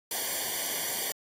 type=noise with comb filter; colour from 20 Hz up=white; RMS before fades=-32 dBFS; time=0.11-1.12 s; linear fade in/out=2 ms; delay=0.76 ms; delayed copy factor=-0.85; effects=AAC 48 kbps